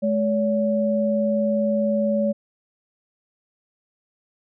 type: tone pair together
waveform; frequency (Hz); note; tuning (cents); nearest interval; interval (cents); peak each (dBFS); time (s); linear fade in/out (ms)
sine; 212.8 / 568; G#3 / C#5; +42 / +42; octave + perfect fourth; 1700; -21; 0.02-2.33; 20
effects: none